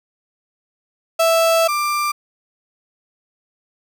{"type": "tone pair in turn", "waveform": "35% pulse", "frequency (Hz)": [659.3, 1185], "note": ["E5", "D6"], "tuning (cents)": [0, 15], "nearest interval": "minor seventh", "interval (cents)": 1015, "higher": "second", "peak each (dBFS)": [-11, -16], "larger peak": "first", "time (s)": [[1.19, 1.68], [1.68, 2.12]], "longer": "first", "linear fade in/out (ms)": 10, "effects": []}